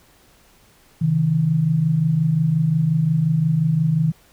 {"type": "tone pair together", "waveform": "sine", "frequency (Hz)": [134.34, 160], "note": ["C3", "D#3"], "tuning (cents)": [46, 49], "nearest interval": "minor third", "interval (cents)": 303, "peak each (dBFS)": [-22, -16], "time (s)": [1.01, 4.12], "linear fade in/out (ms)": 10, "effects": ["pink hiss -54 dBFS RMS until 4.32 s"]}